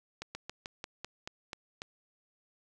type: slowing click train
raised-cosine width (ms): 0.2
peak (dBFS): -22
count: 9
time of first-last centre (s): 0.22-1.819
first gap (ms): 130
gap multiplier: 1.12
effects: none